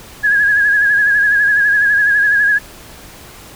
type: tone with vibrato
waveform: sine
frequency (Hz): 1661.2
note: G#6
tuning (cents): 0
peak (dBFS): -9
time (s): 0.23-2.59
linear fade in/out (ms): 20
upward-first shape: sine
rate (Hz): 12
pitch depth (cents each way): 51
effects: pink hiss -37 dBFS RMS until 3.55 s